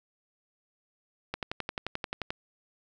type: click train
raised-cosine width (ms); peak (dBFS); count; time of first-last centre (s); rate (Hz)
0.3; -16; 12; 1.34-2.305; 11.4
effects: none